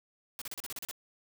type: noise bursts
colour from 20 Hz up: white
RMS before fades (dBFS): -40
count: 9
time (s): 0.39-0.912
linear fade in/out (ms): 0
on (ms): 26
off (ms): 36
effects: none